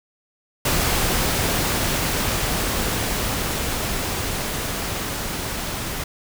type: noise with level ramp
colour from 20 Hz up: pink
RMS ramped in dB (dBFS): -20 to -28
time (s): 0.65-6.04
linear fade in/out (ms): 5
effects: none